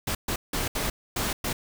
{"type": "noise bursts at uneven times", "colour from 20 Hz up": "pink", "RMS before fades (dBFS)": -28, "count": 6, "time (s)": [[0.07, 0.15], [0.28, 0.36], [0.53, 0.68], [0.75, 0.9], [1.16, 1.33], [1.44, 1.53]], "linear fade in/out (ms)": 5, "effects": []}